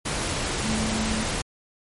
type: tone in noise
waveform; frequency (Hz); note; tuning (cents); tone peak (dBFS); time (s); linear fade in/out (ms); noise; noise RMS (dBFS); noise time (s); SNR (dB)
sine; 218.9; A3; -9; -26; 0.64-1.24; 10; pink; -27; 0.05-1.42; -2
effects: MP3 48 kbps